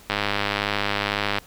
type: click train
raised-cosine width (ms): 0.3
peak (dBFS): -6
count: 132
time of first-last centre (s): 0.1-1.384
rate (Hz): 102
effects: pink hiss -49 dBFS RMS until 1.46 s